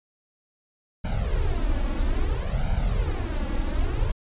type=noise with flanger; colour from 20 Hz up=brown; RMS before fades=-24 dBFS; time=1.04-4.12 s; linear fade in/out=10 ms; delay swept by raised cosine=1.3 to 3.6 ms; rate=0.6 Hz; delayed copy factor=+0.75; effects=resampled to 8000 Hz